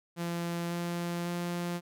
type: tone with pitch steps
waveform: sawtooth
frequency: 171.1 / 172.59 / 174.09 Hz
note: F3 / F3 / F3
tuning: -35 / -20 / -5 cents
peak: -28 dBFS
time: 0.16-1.81 s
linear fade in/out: 50 ms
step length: 550 ms
effects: none